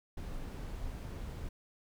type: noise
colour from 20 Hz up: brown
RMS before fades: -41 dBFS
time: 0.17-1.49 s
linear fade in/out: 5 ms
effects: none